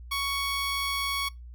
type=tone; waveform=15% pulse; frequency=1114 Hz; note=C#6; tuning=8 cents sharp; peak=-21 dBFS; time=0.11-1.29 s; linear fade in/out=10 ms; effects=noise-tail reverb RT60 0.2 s tail -23 dB re dry + added 60 Hz sine -41 dBFS peak until 1.54 s